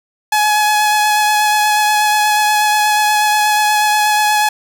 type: tone with vibrato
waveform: sawtooth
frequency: 845 Hz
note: G#5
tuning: 30 cents sharp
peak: -7 dBFS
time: 0.32-4.49 s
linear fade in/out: 5 ms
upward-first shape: sine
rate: 8.3 Hz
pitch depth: 14 cents each way
effects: none

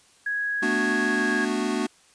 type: tone with pitch glide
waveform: sine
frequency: 1661.2 to 1649.7 Hz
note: G#6 to G#6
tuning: 0 to -12 cents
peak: -24 dBFS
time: 0.26-1.45 s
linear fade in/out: 5 ms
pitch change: -12 cents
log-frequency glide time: 1.11-1.22 s
type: chord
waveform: square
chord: B minor seventh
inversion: third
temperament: equal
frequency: 220 / 246.9 / 293.7 / 370 Hz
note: A3 / B3 / D4 / F#4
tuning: 0 / 0 / 0 / 0 cents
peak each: -30 dBFS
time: 0.62-1.87 s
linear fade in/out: 10 ms
effects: white hiss -57 dBFS RMS until 2.14 s + resampled to 22050 Hz

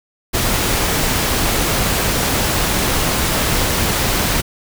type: noise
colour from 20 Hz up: pink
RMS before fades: -17 dBFS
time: 0.33-4.42 s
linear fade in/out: 20 ms
effects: none

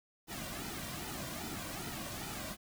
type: noise with flanger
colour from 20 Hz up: pink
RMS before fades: -42 dBFS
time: 0.27-2.57 s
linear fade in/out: 50 ms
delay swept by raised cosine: 1.8 to 2.36 ms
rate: 2.5 Hz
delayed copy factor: -0.65
effects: none

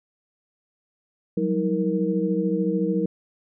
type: tone cluster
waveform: sine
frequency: 181.2 / 194.9 / 318.4 / 468.1 Hz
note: F#3 / G3 / D#4 / A#4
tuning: -36 / -10 / +40 / +7 cents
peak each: -26 dBFS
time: 1.37-3.06 s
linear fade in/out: 5 ms
effects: none

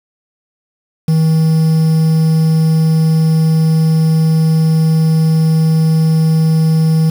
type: tone with quantisation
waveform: triangle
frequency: 159.7 Hz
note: D#3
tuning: 45 cents sharp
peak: -6 dBFS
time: 1.08-7.1 s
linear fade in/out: 5 ms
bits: 5
effects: none

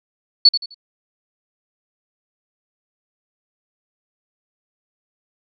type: tone with echo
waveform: sine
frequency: 4435 Hz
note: C#8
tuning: in tune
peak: -5 dBFS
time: 0.45-0.49 s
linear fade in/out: 5 ms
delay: 85 ms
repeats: 3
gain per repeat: -11 dB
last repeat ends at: 0.745 s
effects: none

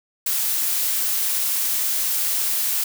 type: noise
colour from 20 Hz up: blue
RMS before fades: -22 dBFS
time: 0.26-2.84 s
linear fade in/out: 5 ms
effects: none

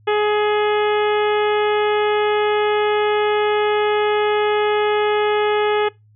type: harmonic tone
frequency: 420 Hz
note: G#4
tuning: 19 cents sharp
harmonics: 1 / 2 / 3 / 4 / 5 / 6 / 7 / 8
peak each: -16 / -22 / -26 / -28 / -30 / -32 / -33 / -34 dBFS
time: 0.07-5.89 s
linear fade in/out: 10 ms
effects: noise-tail reverb RT60 0.2 s tail -23 dB re dry + added 106 Hz sine -49 dBFS peak until 6.15 s

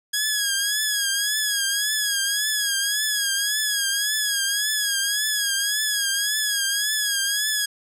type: tone with vibrato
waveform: 10% pulse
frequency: 1661 Hz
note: G#6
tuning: in tune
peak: -12 dBFS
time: 0.13-7.66 s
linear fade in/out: 10 ms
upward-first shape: triangle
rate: 1.8 Hz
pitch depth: 81 cents each way
effects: none

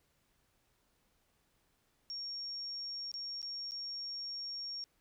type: tone with dropouts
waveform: sine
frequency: 5540 Hz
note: F8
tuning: 15 cents flat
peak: -39 dBFS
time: 2.1-4.84 s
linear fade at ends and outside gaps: 0 ms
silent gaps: 3.116-3.14 / 3.417-3.428 / 3.71-3.719 s
effects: pink hiss -75 dBFS RMS until 5 s

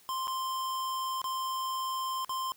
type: tone with dropouts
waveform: square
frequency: 1046.5 Hz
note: C6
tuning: in tune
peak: -32 dBFS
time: 0.09-2.52 s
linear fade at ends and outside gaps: 0 ms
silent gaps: 0.272-0.279 / 1.217-1.242 / 2.247-2.294 s
effects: white hiss -60 dBFS RMS until 2.56 s

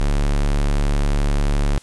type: tone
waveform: square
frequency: 35.76 Hz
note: D1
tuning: 45 cents flat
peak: -16 dBFS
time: 0-1.78 s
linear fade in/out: 0 ms
effects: white hiss -48 dBFS RMS until 1.82 s + resampled to 24000 Hz

